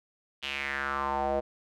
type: tone with band-pass filter sweep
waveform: square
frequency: 69.3 Hz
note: C#2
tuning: in tune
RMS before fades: -31 dBFS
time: 0.42-1.41 s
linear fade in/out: 20 ms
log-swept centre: 3100 to 570 Hz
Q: 4.2
effects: none